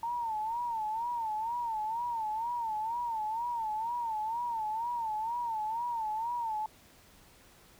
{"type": "tone with vibrato", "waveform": "sine", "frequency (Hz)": 908, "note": "A#5", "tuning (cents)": -46, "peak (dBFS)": -31, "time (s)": [0.03, 6.66], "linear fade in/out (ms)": 2, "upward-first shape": "sine", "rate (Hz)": 2.1, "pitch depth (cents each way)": 110, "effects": ["pink hiss -59 dBFS RMS until 7.79 s"]}